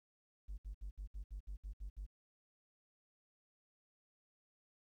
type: tone bursts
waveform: triangle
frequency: 49 Hz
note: G1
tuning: in tune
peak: -39 dBFS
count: 10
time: 0.48-2.065 s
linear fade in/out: 20 ms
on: 100 ms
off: 65 ms
effects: tanh soft clip ceiling -39 dBFS + 13-bit